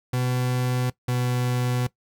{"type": "tone pair in turn", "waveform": "40% pulse", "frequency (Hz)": [125.5, 124.27], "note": ["B2", "B2"], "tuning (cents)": [28, 11], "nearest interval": "unison", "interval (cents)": 17, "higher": "first", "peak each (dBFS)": -21, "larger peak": "neither", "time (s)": [[0.13, 0.9], [1.08, 1.87]], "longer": "second", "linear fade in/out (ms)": 5, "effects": ["noise-tail reverb RT60 0.1 s tail -19 dB re dry"]}